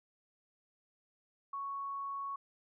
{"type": "tone", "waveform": "sine", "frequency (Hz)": 1110, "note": "C#6", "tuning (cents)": 2, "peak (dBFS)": -37, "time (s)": [1.53, 2.36], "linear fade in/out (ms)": 5, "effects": []}